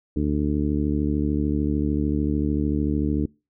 harmonic tone, 73.42 Hz, D2, in tune, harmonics 1 / 2 / 3 / 4 / 5 / 6, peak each -26 / -28 / -27 / -24 / -33 / -34 dBFS, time 0.16-3.26 s, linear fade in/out 5 ms, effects noise-tail reverb RT60 0.3 s tail -26 dB re dry

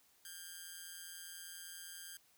5% pulse tone with amplitude modulation, 1595 Hz, G6, 30 cents sharp, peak -34 dBFS, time 0.25-2.17 s, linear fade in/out 2 ms, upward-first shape sine, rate 170 Hz, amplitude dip 70%, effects white hiss -70 dBFS RMS until 2.37 s

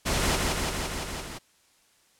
pink noise with echo, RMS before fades -26 dBFS, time 0.05-0.37 s, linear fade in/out 20 ms, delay 170 ms, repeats 6, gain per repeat -2 dB, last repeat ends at 1.39 s, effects white hiss -63 dBFS RMS until 2.19 s + low-pass 10000 Hz 12 dB/octave

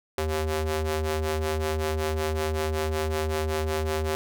sawtooth ring-modulated tone, 155.56 Hz, D#3, in tune, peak -18 dBFS, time 0.18-4.15 s, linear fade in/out 0 ms, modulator 236 Hz, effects none

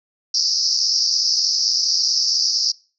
white band-pass noise, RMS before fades -19 dBFS, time 0.34-2.72 s, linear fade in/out 5 ms, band 4700 to 5600 Hz, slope 96 dB/octave, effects noise-tail reverb RT60 0.4 s tail -25 dB re dry

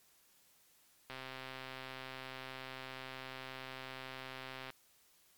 click train, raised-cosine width 0.3 ms, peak -29 dBFS, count 473, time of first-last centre 1.1-4.703 s, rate 131 Hz, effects white hiss -68 dBFS RMS until 5.37 s + MP3 96 kbps

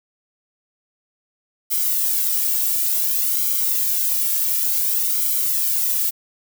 violet noise with flanger, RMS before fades -20 dBFS, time 1.7-6.11 s, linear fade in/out 20 ms, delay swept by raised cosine 1.1 to 2 ms, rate 0.56 Hz, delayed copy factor -0.7, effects none

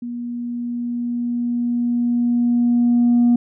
sine tone with level ramp, 240 Hz, B3, 49 cents flat, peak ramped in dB -25 to -9 dBFS, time 0.02-3.36 s, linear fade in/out 5 ms, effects tanh soft clip ceiling -9 dBFS

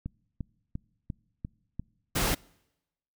click train, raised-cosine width 5 ms, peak -22 dBFS, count 6, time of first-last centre 0.06-1.796 s, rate 2.88 Hz
pink noise, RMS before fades -27 dBFS, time 2.15-2.35 s, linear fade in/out 10 ms
effects noise-tail reverb RT60 0.9 s tail -26 dB re dry

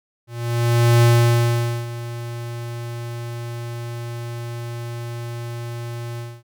square tone with ADSR envelope, 118.3 Hz, A#2, 26 cents sharp, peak -11 dBFS, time 0.27-6.43 s, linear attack 750 ms, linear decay 840 ms, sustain -17 dB, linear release 240 ms, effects none

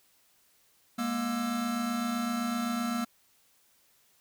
square tone cluster, 209.4 / 237.2 / 1331 Hz, G#3 / A#3 / E6, +15 / +30 / +16 cents, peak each -38 / -31 / -38 dBFS, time 0.98-3.05 s, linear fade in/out 10 ms, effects white hiss -66 dBFS RMS until 4.2 s

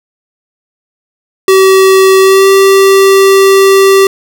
square tone with pitch glide, 382.2 to 389.1 Hz, G4 to G4, -44 to -13 cents, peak -3 dBFS, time 1.48-4.07 s, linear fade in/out 2 ms, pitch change +31 cents, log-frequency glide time 2.2-2.48 s, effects none

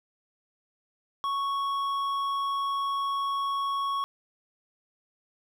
triangle tone with hard clipping, 1108.7 Hz, C#6, in tune, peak -28 dBFS, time 1.24-4.04 s, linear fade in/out 0 ms, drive 10 dB, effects none

